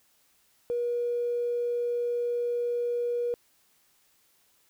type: tone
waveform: triangle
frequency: 480.1 Hz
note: B4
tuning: 49 cents flat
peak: -22 dBFS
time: 0.7-3.34 s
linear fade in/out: 0 ms
effects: tanh soft clip ceiling -24 dBFS + white hiss -66 dBFS RMS until 4.69 s